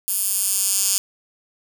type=tone with high-pass filter sweep; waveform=10% pulse; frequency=196.1 Hz; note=G3; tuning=1 cent sharp; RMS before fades=-21 dBFS; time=0.08-0.98 s; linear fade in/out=0 ms; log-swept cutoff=11000 to 6900 Hz; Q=1.4; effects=none